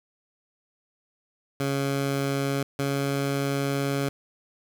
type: tone pair in turn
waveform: 15% pulse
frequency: 138.59 / 139.27 Hz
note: C#3 / C#3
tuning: 0 / +8 cents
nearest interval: unison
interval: 8 cents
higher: second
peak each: -18 dBFS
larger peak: neither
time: 1.6-2.63 / 2.79-4.09 s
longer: second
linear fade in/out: 2 ms
effects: 9-bit